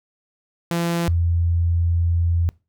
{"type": "tone pair in turn", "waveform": ["sawtooth", "sine"], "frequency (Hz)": [170, 85], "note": ["F3", "F2"], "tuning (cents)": [-46, -46], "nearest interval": "octave", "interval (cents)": 1200, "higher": "first", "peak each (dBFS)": -16, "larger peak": "neither", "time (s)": [[0.71, 1.08], [1.08, 2.49]], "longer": "second", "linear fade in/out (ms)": 0, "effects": ["noise-tail reverb RT60 0.3 s tail -24 dB re dry"]}